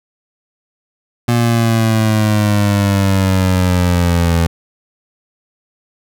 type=exponential sweep; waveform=25% pulse; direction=down; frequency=119.8 to 83 Hz; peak=-7 dBFS; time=1.28-4.47 s; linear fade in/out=5 ms; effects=none